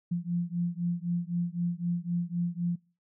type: beating tone pair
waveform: sine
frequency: 171.7 / 175.6 Hz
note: F3 / F3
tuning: -29 / +10 cents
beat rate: 3.9 Hz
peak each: -31 dBFS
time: 0.11-2.76 s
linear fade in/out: 10 ms
effects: noise-tail reverb RT60 0.4 s tail -26 dB re dry